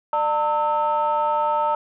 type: tone cluster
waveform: sine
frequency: 598 / 905 / 1299 Hz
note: D5 / A5 / E6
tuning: +31 / +48 / -26 cents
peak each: -24 / -19 / -25 dBFS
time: 0.13-1.75 s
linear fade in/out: 2 ms
effects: tanh soft clip ceiling -12 dBFS